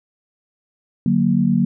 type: chord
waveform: sine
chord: D augmented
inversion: none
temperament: equal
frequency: 146.83 / 185 / 233.1 Hz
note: D3 / F#3 / A#3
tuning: 0 / 0 / 0 cents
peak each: -21 / -17 / -17 dBFS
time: 1.06-1.65 s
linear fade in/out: 2 ms
effects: none